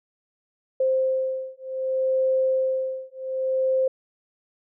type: beating tone pair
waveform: sine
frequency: 523.3 / 523.95 Hz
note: C5 / C5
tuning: 0 / +2 cents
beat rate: 0.65 Hz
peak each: -24 dBFS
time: 0.8-3.88 s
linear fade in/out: 5 ms
effects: none